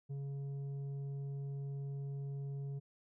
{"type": "tone with tanh clipping", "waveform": "sine", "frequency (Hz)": 139.3, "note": "C#3", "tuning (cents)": 9, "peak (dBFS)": -40, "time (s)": [0.09, 2.8], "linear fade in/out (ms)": 20, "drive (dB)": 6, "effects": []}